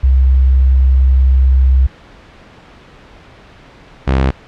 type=tone pair in turn; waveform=sine / sawtooth; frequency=65.41 / 66.36 Hz; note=C2 / C2; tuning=0 / +25 cents; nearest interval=unison; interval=25 cents; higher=second; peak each=-6 dBFS; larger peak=neither; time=0.03-1.87 / 4.07-4.31 s; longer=first; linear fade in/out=10 ms; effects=pink hiss -40 dBFS RMS until 4.47 s + low-pass 3000 Hz 12 dB/octave